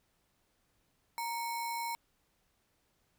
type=tone with sample-and-hold; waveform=sine; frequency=932.3 Hz; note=A#5; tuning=in tune; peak=-34 dBFS; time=1.18-1.95 s; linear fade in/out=0 ms; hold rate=3150 Hz; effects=pink hiss -75 dBFS RMS until 3.18 s